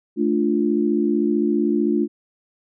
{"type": "chord", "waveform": "sine", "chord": "D minor", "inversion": "second", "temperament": "equal", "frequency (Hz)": [220, 293.7, 349.2], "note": ["A3", "D4", "F4"], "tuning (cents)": [0, 0, 0], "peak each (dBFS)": -21, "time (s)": [0.16, 2.08], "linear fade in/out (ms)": 50, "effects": []}